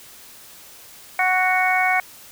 harmonic tone, 370 Hz, F#4, in tune, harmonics 2 / 3 / 4 / 5 / 6, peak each -20 / -28 / -25 / -26 / -20 dBFS, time 1.19-2 s, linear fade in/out 2 ms, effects white hiss -44 dBFS RMS until 2.31 s

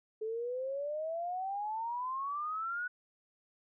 sine exponential sweep, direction up, 430 to 1487 Hz, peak -34 dBFS, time 0.21-2.88 s, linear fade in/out 10 ms, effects none

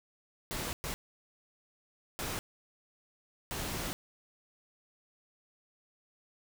pink noise bursts at uneven times, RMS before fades -37 dBFS, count 4, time 0.51-0.73 / 0.84-0.94 / 2.19-2.39 / 3.51-3.93 s, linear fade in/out 0 ms, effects none

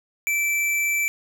square tone, 2328 Hz, D7, 16 cents flat, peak -21 dBFS, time 0.27-1.08 s, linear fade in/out 0 ms, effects none

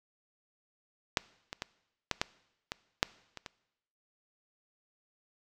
clicks, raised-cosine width 0.2 ms, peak -8 / -20 / -17 / -11 / -10 / -17 / -6 / -24 / -23 dBFS, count 9, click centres 1.172 / 1.529 / 1.621 / 2.113 / 2.215 / 2.719 / 3.029 / 3.373 / 3.462 s, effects noise-tail reverb RT60 0.9 s tail -21 dB re dry

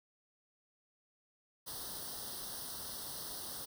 white noise with comb filter, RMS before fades -44 dBFS, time 1.66-3.66 s, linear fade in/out 20 ms, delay 0.21 ms, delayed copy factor +0.95, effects none

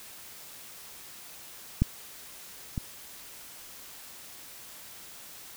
clicks, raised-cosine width 5 ms, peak -9 / -18 dBFS, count 2, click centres 1.82 / 2.778 s, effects white hiss -47 dBFS RMS until 5.56 s

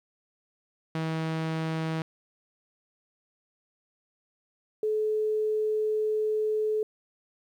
sawtooth / sine tone pair in turn, 160.6 / 430 Hz, E3 / A4, -45 / -40 cents, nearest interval octave + perfect fourth, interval 1705 cents, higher second, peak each -24 dBFS, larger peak neither, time 0.95-2.02 / 4.83-6.83 s, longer second, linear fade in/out 2 ms, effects low-pass 4000 Hz 12 dB/octave + 10-bit

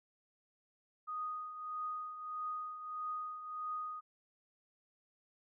sine tone with tremolo, 1242 Hz, D#6, 3 cents flat, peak -36 dBFS, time 1.07-4.01 s, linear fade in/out 20 ms, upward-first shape triangle, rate 1.6 Hz, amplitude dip 65%, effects none

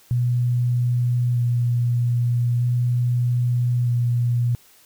sine tone with vibrato, 121.3 Hz, B2, 31 cents flat, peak -17 dBFS, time 0.11-4.55 s, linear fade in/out 0 ms, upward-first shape square, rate 0.4 Hz, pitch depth 12 cents each way, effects white hiss -53 dBFS RMS until 4.85 s

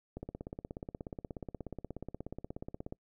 click train, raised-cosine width 2 ms, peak -27 dBFS, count 47, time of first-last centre 0.17-2.924 s, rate 16.7 Hz, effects noise-tail reverb RT60 0.1 s tail -26 dB re dry

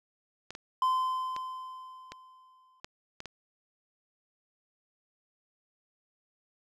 clicks, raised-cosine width 0.2 ms, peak -23 dBFS, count 7, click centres 0.506 / 0.551 / 1.364 / 2.12 / 2.845 / 3.204 / 3.257 s
triangle tone with exponential decay, 1030 Hz, C6, 28 cents flat, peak -21 dBFS, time 0.82-2.8 s, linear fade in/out 2 ms, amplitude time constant 430 ms
effects none

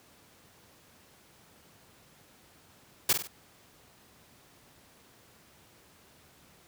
white noise with echo, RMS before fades -23 dBFS, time 3.09-3.13 s, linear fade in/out 5 ms, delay 48 ms, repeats 3, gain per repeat -7 dB, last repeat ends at 3.274 s, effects pink hiss -59 dBFS RMS until 6.67 s + high-pass 80 Hz 12 dB/octave

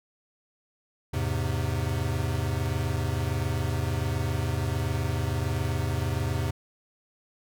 square chord, E augmented, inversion none, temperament equal, 82.41 / 103.83 / 130.81 Hz, E2 / G#2 / B#2, 0 / 0 / 0 cents, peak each -31 dBFS, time 1.13-6.51 s, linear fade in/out 10 ms, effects none

